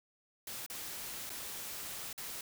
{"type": "noise with dropouts", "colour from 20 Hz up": "white", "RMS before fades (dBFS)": -43, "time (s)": [0.47, 2.41], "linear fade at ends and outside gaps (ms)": 2, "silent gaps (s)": [[0.663, 0.699], [1.295, 1.301], [2.129, 2.178]], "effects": []}